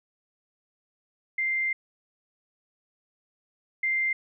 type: tone pair in turn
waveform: sine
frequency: 2093 / 2093 Hz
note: C7 / C7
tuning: 0 / 0 cents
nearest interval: unison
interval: 0 cents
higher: neither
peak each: -24 / -23 dBFS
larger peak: second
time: 1.38-1.73 / 3.83-4.13 s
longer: first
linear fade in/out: 5 ms
effects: none